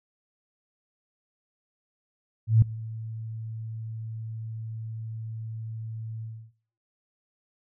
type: tone with ADSR envelope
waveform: sine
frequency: 111.6 Hz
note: A2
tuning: 25 cents sharp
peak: -12 dBFS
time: 2.47-6.52 s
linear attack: 150 ms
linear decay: 4 ms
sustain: -21 dB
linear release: 300 ms
effects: noise-tail reverb RT60 0.6 s tail -23 dB re dry